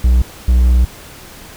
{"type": "tone pair in turn", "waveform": "triangle", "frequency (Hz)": [61.5, 61.5], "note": ["B1", "B1"], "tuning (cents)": [-7, -7], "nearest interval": "unison", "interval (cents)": 0, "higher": "neither", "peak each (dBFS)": -5, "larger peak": "neither", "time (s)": [[0.04, 0.22], [0.48, 0.85]], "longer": "second", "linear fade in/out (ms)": 5, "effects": ["pink hiss -36 dBFS RMS until 1.56 s"]}